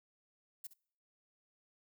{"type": "noise with echo", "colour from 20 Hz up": "violet", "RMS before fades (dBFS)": -45, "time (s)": [0.64, 0.67], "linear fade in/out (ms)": 5, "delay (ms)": 66, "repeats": 1, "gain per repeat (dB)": -13, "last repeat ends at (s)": 0.736, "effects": ["noise-tail reverb RT60 0.6 s tail -25 dB re dry"]}